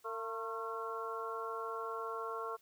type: harmonic tone with a mistuned harmonic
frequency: 226.6 Hz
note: A#3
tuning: 49 cents flat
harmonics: 2 / 3 / 4 / 5 / 6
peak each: -42 / -48 / -50 / -42 / -44 dBFS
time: 0.04-2.57 s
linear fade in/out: 20 ms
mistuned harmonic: 5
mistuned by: -64 cents
effects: white hiss -69 dBFS RMS until 2.61 s